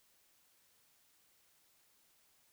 silence, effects white hiss -71 dBFS RMS until 2.52 s

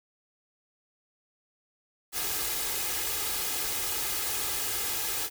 white noise with comb filter, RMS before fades -31 dBFS, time 2.12-5.3 s, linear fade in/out 50 ms, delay 2.4 ms, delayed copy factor +0.65, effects none

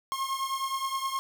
45% pulse beating tone pair, 1072 / 1081.6 Hz, C6 / C#6, +42 / -43 cents, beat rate 9.6 Hz, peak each -31 / -34 dBFS, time 0.12-1.19 s, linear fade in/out 0 ms, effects none

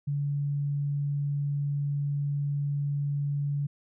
sine tone, 143.2 Hz, D3, 43 cents flat, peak -26 dBFS, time 0.07-3.67 s, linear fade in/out 10 ms, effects none

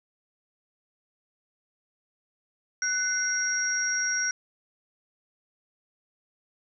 sine tone cluster, 1496 / 2087 / 5640 Hz, F#6 / C7 / F8, +19 / -5 / +16 cents, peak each -28 / -36 / -27 dBFS, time 2.82-4.31 s, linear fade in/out 2 ms, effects none

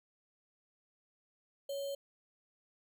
sine tone with sample-and-hold, 558 Hz, C#5, 11 cents sharp, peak -36 dBFS, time 1.69-1.95 s, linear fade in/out 5 ms, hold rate 3675 Hz, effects none

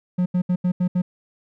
triangle tone bursts at uneven times, 180 Hz, F#3, 47 cents flat, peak -15 dBFS, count 6, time 0.18-0.26 / 0.34-0.42 / 0.49-0.56 / 0.64-0.72 / 0.8-0.88 / 0.95-1.02 s, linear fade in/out 10 ms, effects none

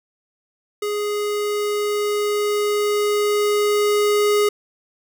square tone with level ramp, 415.3 Hz, G#4, in tune, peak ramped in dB -22 to -15 dBFS, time 0.82-4.49 s, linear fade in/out 5 ms, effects none

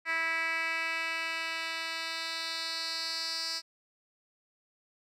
10% pulse tone with band-pass filter sweep, 327.2 Hz, E4, 13 cents flat, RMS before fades -34 dBFS, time 0.05-3.62 s, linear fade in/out 50 ms, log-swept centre 2100 to 5000 Hz, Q 3.2, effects none

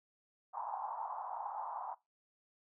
white band-pass noise, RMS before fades -42 dBFS, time 0.53-1.95 s, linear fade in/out 20 ms, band 770 to 1000 Hz, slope 48 dB/octave, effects noise-tail reverb RT60 0.2 s tail -19 dB re dry

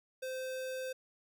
square tone, 518 Hz, C5, 17 cents flat, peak -38 dBFS, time 0.22-0.93 s, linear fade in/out 10 ms, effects none

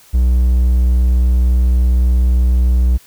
triangle tone, 61.74 Hz, B1, in tune, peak -7 dBFS, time 0.13-2.98 s, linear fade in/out 20 ms, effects white hiss -46 dBFS RMS until 3.06 s

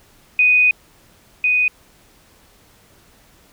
sine tone pair in turn, 2489 / 2489 Hz, D#7 / D#7, 0 / 0 cents, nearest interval unison, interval 0 cents, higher neither, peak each -10 / -13 dBFS, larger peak first, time 0.39-0.71 / 1.44-1.68 s, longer first, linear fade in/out 2 ms, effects pink hiss -52 dBFS RMS until 3.52 s

